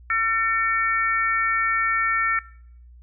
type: harmonic tone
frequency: 450 Hz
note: A4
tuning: 39 cents sharp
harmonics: 3 / 4 / 5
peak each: -23 / -24 / -25 dBFS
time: 0.1-2.39 s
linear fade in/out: 2 ms
effects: noise-tail reverb RT60 0.6 s tail -20 dB re dry + added 60 Hz sine -44 dBFS peak until 3.02 s